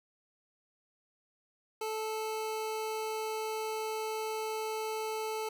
25% pulse tone, 437.1 Hz, A4, 11 cents flat, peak -30 dBFS, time 1.81-5.49 s, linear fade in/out 5 ms, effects none

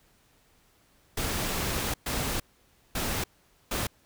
pink noise bursts at uneven times, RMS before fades -30 dBFS, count 4, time 1.17-1.94 / 2.06-2.4 / 2.95-3.24 / 3.71-3.87 s, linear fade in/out 5 ms, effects pink hiss -64 dBFS RMS until 4.05 s

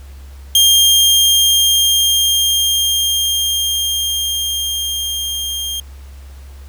sawtooth tone with level ramp, 3208 Hz, G7, 39 cents sharp, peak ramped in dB -4 to -17 dBFS, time 0.55-5.8 s, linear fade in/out 2 ms, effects added 68 Hz sine -32 dBFS peak until 6.68 s + pink hiss -47 dBFS RMS until 6.68 s

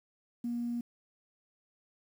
sine tone, 238.3 Hz, A#3, 38 cents sharp, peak -31 dBFS, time 0.44-0.81 s, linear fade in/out 5 ms, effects tanh soft clip ceiling -27 dBFS + 10-bit

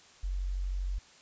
sine tone, 46.25 Hz, F#1, in tune, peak -30 dBFS, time 0.23-0.99 s, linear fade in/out 10 ms, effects white hiss -57 dBFS RMS until 1.21 s + resampled to 16000 Hz

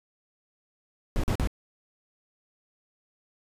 brown noise bursts, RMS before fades -25 dBFS, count 3, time 1.16-1.473 s, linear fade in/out 0 ms, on 75 ms, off 44 ms, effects resampled to 32000 Hz

